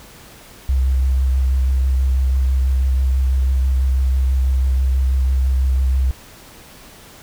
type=tone with vibrato; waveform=sine; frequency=65.41 Hz; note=C2; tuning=in tune; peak=-13 dBFS; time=0.69-6.11 s; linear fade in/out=0 ms; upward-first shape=triangle; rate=6.1 Hz; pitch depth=25 cents each way; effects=pink hiss -42 dBFS RMS until 7.22 s